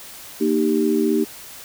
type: chord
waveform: sine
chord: Eb major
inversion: second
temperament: equal with one note detuned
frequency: 233.1 / 308.3 / 392 Hz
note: Bb3 / Eb4 / G4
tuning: 0 / -16 / 0 cents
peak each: -21 / -20 / -20 dBFS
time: 0.4-1.25 s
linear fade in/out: 20 ms
effects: white hiss -39 dBFS RMS until 1.64 s